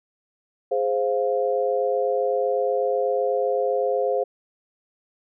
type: chord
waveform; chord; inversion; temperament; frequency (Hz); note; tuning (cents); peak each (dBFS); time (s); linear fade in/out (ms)
sine; F minor; first; equal; 415.3 / 523.3 / 698.5; Ab4 / C5 / F5; 0 / 0 / 0; -25 / -22 / -27; 0.71-4.24; 10
effects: none